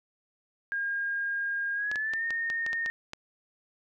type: tone with pitch glide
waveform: sine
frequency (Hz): 1618 to 1837.2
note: G#6 to A#6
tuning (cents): -46 to -26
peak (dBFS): -28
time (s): 0.72-2.9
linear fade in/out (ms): 0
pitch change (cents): +220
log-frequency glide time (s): 1.74-2.25
type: clicks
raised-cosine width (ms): 0.2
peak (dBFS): -20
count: 9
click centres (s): 1.915 / 1.958 / 2.136 / 2.306 / 2.501 / 2.664 / 2.731 / 2.861 / 3.134
effects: none